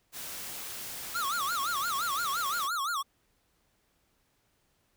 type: noise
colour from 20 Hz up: white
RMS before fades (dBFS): -40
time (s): 0.12-2.69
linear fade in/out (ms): 50
type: tone with vibrato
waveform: square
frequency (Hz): 1244.5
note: D#6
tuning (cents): 0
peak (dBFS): -30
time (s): 1.14-3.03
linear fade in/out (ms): 20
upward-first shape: sine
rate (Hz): 5.8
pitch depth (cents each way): 240
effects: pink hiss -72 dBFS RMS until 4.96 s